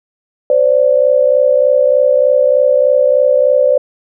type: tone pair together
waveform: sine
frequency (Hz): 517 / 580.3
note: C5 / D5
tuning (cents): -21 / -21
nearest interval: major second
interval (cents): 200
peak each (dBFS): -10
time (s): 0.5-3.78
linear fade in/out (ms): 2
effects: none